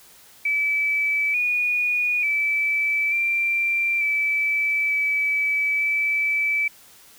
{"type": "tone with pitch steps", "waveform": "sine", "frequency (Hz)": [2303, 2455, 2311, 2361, 2309, 2296, 2309], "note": ["D7", "D#7", "D7", "D7", "D7", "D7", "D7"], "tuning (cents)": [-34, -24, -28, 9, -30, -40, -30], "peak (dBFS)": -19, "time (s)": [0.45, 6.68], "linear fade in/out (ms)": 5, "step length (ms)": 890, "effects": ["white hiss -50 dBFS RMS until 7.18 s"]}